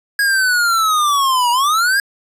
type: linear two-way sweep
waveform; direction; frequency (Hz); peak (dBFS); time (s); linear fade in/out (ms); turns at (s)
square; down then up; 1654 to 943 to 1654; -13; 0.19-2; 2; 1.51
effects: resampled to 32000 Hz + 8-bit